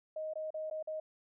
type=tone with dropouts; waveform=sine; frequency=625 Hz; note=D#5; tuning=8 cents sharp; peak=-36 dBFS; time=0.16-1 s; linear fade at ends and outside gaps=5 ms; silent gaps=0.336-0.355 / 0.505-0.542 / 0.7-0.71 / 0.827-0.873 s; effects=none